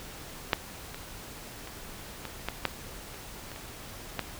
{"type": "clicks", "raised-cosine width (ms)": 0.3, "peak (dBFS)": [-6, -23, -26, -20, -14, -9, -29, -26, -27, -13], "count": 10, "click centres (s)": [0.532, 0.945, 1.674, 2.253, 2.486, 2.653, 3.143, 3.517, 3.561, 4.193], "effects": ["pink hiss -44 dBFS RMS until 4.39 s"]}